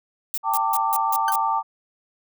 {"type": "noise bursts", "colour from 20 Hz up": "violet", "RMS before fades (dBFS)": -26, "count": 6, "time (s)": [0.34, 1.356], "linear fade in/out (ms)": 0, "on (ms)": 36, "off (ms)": 160}
{"type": "chord", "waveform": "sine", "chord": "G suspended second", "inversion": "none", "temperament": "equal with one note detuned", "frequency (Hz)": [784, 894.9, 1174.7], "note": ["G5", "A5", "D6"], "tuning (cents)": [0, 29, 0], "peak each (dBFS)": [-26, -22, -24], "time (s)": [0.43, 1.63], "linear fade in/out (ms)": 50}
{"type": "tone with exponential decay", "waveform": "40% pulse", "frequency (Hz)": 1539, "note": "G6", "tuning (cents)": -32, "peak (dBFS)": -19, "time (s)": [1.28, 1.35], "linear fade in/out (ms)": 2, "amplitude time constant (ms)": 15}
{"effects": []}